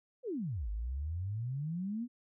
sine exponential two-way sweep, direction down then up, 544 to 49.69 to 250.3 Hz, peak -34 dBFS, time 0.23-2.08 s, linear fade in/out 50 ms, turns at 0.69 s, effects none

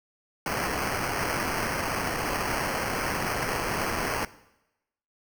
violet noise with sample-and-hold, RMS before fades -29 dBFS, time 0.46-4.25 s, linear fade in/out 2 ms, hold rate 3675 Hz, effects noise-tail reverb RT60 0.9 s tail -18 dB re dry

